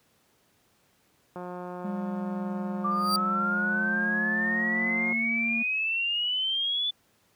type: click train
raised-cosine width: 1 ms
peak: -25 dBFS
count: 675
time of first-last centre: 1.36-5.125 s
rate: 179 Hz
type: tone with pitch glide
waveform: triangle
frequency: 200 to 228.4 Hz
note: G3 to A#3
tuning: +35 to -35 cents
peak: -28 dBFS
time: 1.84-5.63 s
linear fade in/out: 10 ms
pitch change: +230 cents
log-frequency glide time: 3.18-5.13 s
type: exponential sweep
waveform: sine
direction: up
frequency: 1171 to 3492 Hz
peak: -25 dBFS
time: 2.84-6.91 s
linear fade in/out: 10 ms
type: tone with exponential growth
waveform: 40% pulse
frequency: 4699 Hz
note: D8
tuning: in tune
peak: -21 dBFS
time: 2.91-3.16 s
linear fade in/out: 2 ms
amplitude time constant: 53 ms
effects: pink hiss -66 dBFS RMS until 7.35 s + high-pass 100 Hz 12 dB/octave